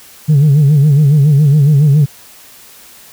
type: tone with vibrato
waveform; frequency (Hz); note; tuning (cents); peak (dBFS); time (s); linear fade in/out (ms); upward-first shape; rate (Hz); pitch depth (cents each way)
sine; 145.7; D3; -13; -3; 0.28-2.06; 20; sine; 7.2; 110
effects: tanh soft clip ceiling -3 dBFS + white hiss -39 dBFS RMS until 3.12 s